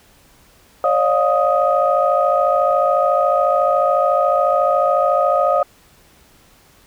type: tone cluster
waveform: sine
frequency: 551 / 605 / 705 / 1250 Hz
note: C#5 / D#5 / F5 / D#6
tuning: -11 / -49 / +16 / +8 cents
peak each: -18 dBFS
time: 0.84-5.63 s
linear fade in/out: 2 ms
effects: tanh soft clip ceiling -2 dBFS + pink hiss -51 dBFS RMS until 6.86 s